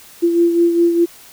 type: beating tone pair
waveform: sine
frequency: 340.6 / 345.5 Hz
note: F4 / F4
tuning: -43 / -19 cents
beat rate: 4.9 Hz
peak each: -11 / -20 dBFS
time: 0.22-1.06 s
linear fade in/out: 20 ms
effects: white hiss -42 dBFS RMS until 1.32 s